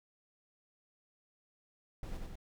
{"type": "noise with echo", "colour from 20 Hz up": "brown", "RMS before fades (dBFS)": -42, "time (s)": [2.03, 2.17], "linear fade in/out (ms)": 2, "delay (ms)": 93, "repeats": 2, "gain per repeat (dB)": -2, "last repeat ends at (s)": 2.356, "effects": []}